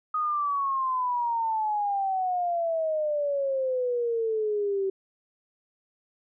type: exponential sweep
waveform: sine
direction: down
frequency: 1252 to 382.5 Hz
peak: -24 dBFS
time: 0.14-4.9 s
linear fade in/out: 5 ms
effects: none